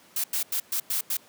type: noise bursts at uneven times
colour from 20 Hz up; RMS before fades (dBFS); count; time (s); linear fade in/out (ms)
blue; -27; 6; 0.16-0.24 / 0.33-0.43 / 0.52-0.6 / 0.72-0.8 / 0.9-1.01 / 1.1-1.17; 5
effects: pink hiss -55 dBFS RMS until 1.28 s + high-pass 200 Hz 12 dB/octave